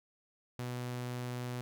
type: tone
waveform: sawtooth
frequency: 123.47 Hz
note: B2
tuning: in tune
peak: -33 dBFS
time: 0.59-1.61 s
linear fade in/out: 0 ms
effects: none